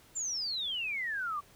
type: exponential sweep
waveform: sine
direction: down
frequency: 7390 to 1130 Hz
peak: -32 dBFS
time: 0.15-1.41 s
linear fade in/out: 20 ms
effects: pink hiss -60 dBFS RMS until 1.55 s